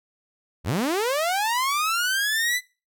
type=linear sweep; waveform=sawtooth; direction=up; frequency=59.9 to 2025 Hz; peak=-18 dBFS; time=0.64-2.61 s; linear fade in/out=50 ms; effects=noise-tail reverb RT60 0.3 s tail -21 dB re dry